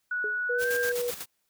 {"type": "tone with pitch glide", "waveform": "sine", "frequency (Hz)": [1469, 1592.7], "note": ["F#6", "G6"], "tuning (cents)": [-13, 27], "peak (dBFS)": -27, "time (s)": [0.11, 0.92], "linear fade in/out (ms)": 5, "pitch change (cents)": 140, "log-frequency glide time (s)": [0.53, 0.71]}
{"type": "tone with exponential decay", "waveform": "sine", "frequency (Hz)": 422.9, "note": "G#4", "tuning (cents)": 31, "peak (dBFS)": -30, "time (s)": [0.24, 0.44], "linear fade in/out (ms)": 2, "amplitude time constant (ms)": 42}
{"type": "tone", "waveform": "sine", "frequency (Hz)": 485.1, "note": "B4", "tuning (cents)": -31, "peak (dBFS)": -27, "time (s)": [0.49, 1.11], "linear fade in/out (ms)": 10}
{"type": "noise with tremolo", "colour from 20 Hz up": "white", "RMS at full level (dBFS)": -35, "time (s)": [0.58, 1.26], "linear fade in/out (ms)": 50, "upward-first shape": "square", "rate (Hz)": 8, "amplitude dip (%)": 60}
{"effects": ["white hiss -75 dBFS RMS until 1.49 s"]}